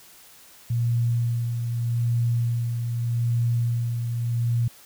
sine tone with tremolo, 118.2 Hz, A#2, 24 cents sharp, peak -19 dBFS, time 0.7-4.68 s, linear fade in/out 5 ms, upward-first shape sine, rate 0.82 Hz, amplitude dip 45%, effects white hiss -50 dBFS RMS until 4.85 s

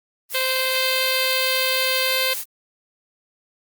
blue noise, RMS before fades -28 dBFS, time 0.29-2.45 s, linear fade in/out 50 ms
harmonic tone, 520 Hz, C5, 11 cents flat, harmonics 1 / 2 / 3 / 4 / 5 / 6 / 7 / 8 / 9, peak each -26 / -31 / -30 / -27 / -27 / -28 / -29 / -28 / -28 dBFS, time 0.34-2.34 s, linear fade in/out 10 ms
effects Opus 24 kbps

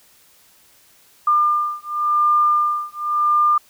sine beating tone pair, 1200 / 1200.91 Hz, D6 / D6, +37 / +38 cents, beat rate 0.91 Hz, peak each -18 / -18 dBFS, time 1.27-3.58 s, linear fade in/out 5 ms, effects white hiss -53 dBFS RMS until 3.69 s

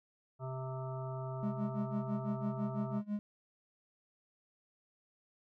harmonic tone, 130.81 Hz, C3, in tune, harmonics 1 / 3 / 5 / 7 / 9 / 10, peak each -39 / -48 / -45 / -50 / -52 / -53 dBFS, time 0.39-3.02 s, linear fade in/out 50 ms
triangle tone with tremolo, 207.4 Hz, G#3, 2 cents flat, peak -30 dBFS, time 1.43-3.19 s, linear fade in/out 0 ms, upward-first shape sine, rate 6 Hz, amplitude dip 95%
effects none

